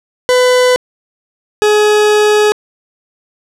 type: tone pair in turn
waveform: 40% pulse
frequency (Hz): 501 / 421.3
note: B4 / G#4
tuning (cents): +25 / +25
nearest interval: minor third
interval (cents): 300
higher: first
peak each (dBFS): -6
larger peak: neither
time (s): 0.29-0.76 / 1.62-2.52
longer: second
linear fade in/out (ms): 0
effects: low-pass 9000 Hz 12 dB/octave